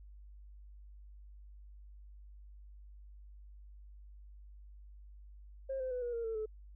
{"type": "tone with pitch steps", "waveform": "sine", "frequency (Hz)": [535, 516.5, 498.6, 481.3, 464.7, 448.6, 433.1], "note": ["C5", "C5", "B4", "B4", "A#4", "A4", "A4"], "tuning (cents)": [38, -22, 16, -45, -5, 34, -27], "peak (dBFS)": -34, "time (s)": [5.69, 6.46], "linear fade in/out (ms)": 10, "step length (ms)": 110, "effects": ["tanh soft clip ceiling -31 dBFS", "added 50 Hz sine -51 dBFS peak until 6.75 s"]}